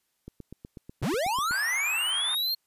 click train, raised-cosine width 3 ms, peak -28 dBFS, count 11, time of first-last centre 0.28-1.51 s, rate 8.13 Hz
square linear sweep, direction up, 77.78 to 4278 Hz, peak -26 dBFS, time 1.02-2.55 s, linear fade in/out 10 ms
white band-pass noise, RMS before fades -39 dBFS, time 1.51-2.35 s, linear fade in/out 5 ms, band 920 to 1800 Hz, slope 24 dB/octave
effects white hiss -75 dBFS RMS until 2.66 s + resampled to 32000 Hz

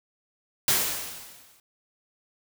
white noise with exponential decay, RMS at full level -20 dBFS, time 0.68-1.6 s, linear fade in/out 2 ms, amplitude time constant 200 ms, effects none

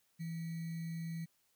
sine tone with sample-and-hold, 165.2 Hz, E3, 4 cents sharp, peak -38 dBFS, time 0.19-1.26 s, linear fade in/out 20 ms, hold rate 2100 Hz, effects white hiss -75 dBFS RMS until 1.55 s

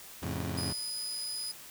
20% pulse chord, F augmented, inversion none, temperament just, 87.31 / 109.13 / 136.42 Hz, F2 / A2 / C#3, 0 / -14 / -27 cents, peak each -31 / -34 / -34 dBFS, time 0.22-0.73 s, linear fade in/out 10 ms
30% pulse tone, 4978 Hz, D#8, in tune, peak -32 dBFS, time 0.57-1.52 s, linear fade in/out 10 ms
effects white hiss -49 dBFS RMS until 1.7 s

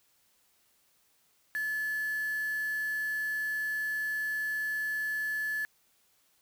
sine tone with quantisation, 1725 Hz, A6, 35 cents flat, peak -30 dBFS, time 1.55-5.65 s, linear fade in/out 0 ms, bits 7, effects white hiss -69 dBFS RMS until 6.41 s

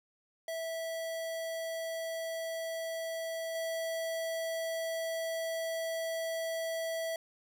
square tone with level steps, 655 Hz, E5, 11 cents flat, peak -36 / -34 dBFS, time 0.48-7.16 s, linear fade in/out 2 ms, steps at 3.55 s, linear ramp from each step 2 ms, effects none

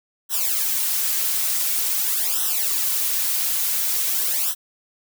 blue noise with flanger, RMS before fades -22 dBFS, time 0.29-4.55 s, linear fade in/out 50 ms, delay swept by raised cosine 0.43 to 5.03 ms, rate 0.47 Hz, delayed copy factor -1, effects none

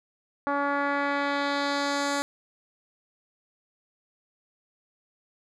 10% pulse tone with low-pass filter sweep, 283.5 Hz, C#4, 39 cents sharp, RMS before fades -27 dBFS, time 0.47-2.22 s, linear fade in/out 0 ms, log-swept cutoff 1200 to 8200 Hz, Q 1.4, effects none

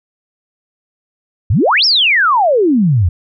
sine exponential two-way sweep, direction up then down, 79.3 to 5600 to 79.3 Hz, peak -8 dBFS, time 1.5-3.09 s, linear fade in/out 5 ms, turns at 1.85 s, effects none

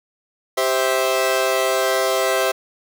sawtooth chord, C major, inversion second, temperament equal with one note detuned, 392 / 523.3 / 654.3 Hz, G4 / C5 / E5, 0 / 0 / -13 cents, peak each -19 / -17 / -17 dBFS, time 0.57-2.52 s, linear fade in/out 10 ms, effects none

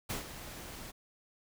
pink noise with ADSR envelope, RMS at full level -35 dBFS, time 0.09-0.92 s, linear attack 14 ms, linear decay 130 ms, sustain -11 dB, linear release 23 ms, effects none

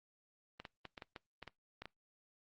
clicks, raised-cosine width 0.3 ms, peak -30 dBFS, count 10, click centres 0.6 / 0.652 / 0.853 / 0.978 / 1.022 / 1.162 / 1.427 / 1.477 / 1.82 / 1.856 s, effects noise-tail reverb RT60 0.2 s tail -26 dB re dry + Opus 24 kbps

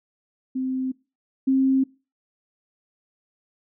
sine tone pair in turn, 260 / 265.9 Hz, C4 / C4, -11 / +28 cents, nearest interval unison, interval 39 cents, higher second, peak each -23 / -16 dBFS, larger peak second, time 0.55-0.92 / 1.47-1.84 s, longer neither, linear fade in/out 10 ms, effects noise-tail reverb RT60 0.3 s tail -22 dB re dry

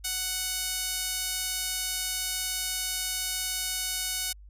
sawtooth tone with high-pass filter, 741 Hz, F#5, 2 cents sharp, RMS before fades -31 dBFS, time 0.04-4.33 s, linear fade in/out 10 ms, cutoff 3900 Hz, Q 0.56, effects added 50 Hz sine -46 dBFS peak until 4.49 s + resampled to 32000 Hz

